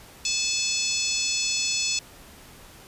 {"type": "harmonic tone", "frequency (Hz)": 865, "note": "A5", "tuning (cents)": -30, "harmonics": [3, 4, 5, 6, 7, 8, 9], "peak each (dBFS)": [-30, -33, -31, -30, -32, -31, -33], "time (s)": [0.25, 1.99], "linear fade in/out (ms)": 2, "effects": ["pink hiss -48 dBFS RMS until 2.87 s", "resampled to 32000 Hz"]}